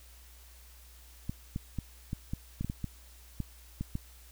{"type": "clicks", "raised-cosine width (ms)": 5, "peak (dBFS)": -21, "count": 12, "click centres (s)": [1.295, 1.561, 1.787, 2.131, 2.335, 2.61, 2.646, 2.699, 2.843, 3.403, 3.81, 3.954], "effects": ["added 60 Hz sine -53 dBFS peak until 4.31 s", "white hiss -58 dBFS RMS until 4.31 s"]}